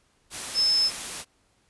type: tone in noise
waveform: sine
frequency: 5230 Hz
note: E8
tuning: 15 cents flat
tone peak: -19 dBFS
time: 0.54-0.91 s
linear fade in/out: 50 ms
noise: white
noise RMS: -34 dBFS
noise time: 0.3-1.25 s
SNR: +12 dB
effects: pink hiss -66 dBFS RMS until 1.69 s + resampled to 24000 Hz